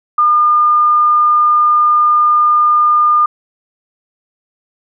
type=tone; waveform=sine; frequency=1210 Hz; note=D#6; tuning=49 cents flat; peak=-7 dBFS; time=0.18-3.26 s; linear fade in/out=5 ms; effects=none